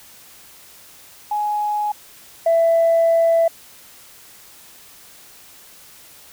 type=tone pair in turn; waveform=sine; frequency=837 / 664.3 Hz; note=G#5 / E5; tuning=+13 / +13 cents; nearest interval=major third; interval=400 cents; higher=first; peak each=-18 / -11 dBFS; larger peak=second; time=1.31-1.92 / 2.46-3.48 s; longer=second; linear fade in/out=5 ms; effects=tanh soft clip ceiling -9 dBFS + white hiss -45 dBFS RMS until 6.32 s